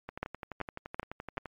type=two click trains; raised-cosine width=0.5 ms; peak=-17 / -24 dBFS; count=4 / 17; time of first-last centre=0.23-1.379 / 0.09-1.458 s; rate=2.61 / 11.7 Hz; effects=MP3 64 kbps